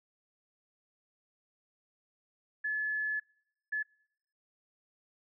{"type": "tone bursts at uneven times", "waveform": "sine", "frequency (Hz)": 1718, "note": "A6", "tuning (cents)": -42, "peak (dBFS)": -30, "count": 2, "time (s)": [[2.64, 3.2], [3.72, 3.83]], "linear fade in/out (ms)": 10, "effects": ["noise-tail reverb RT60 0.7 s tail -25 dB re dry"]}